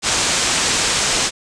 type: low-pass noise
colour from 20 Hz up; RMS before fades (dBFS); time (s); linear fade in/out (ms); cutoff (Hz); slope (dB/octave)
white; -18; 0.02-1.31; 50; 8400; 48
effects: none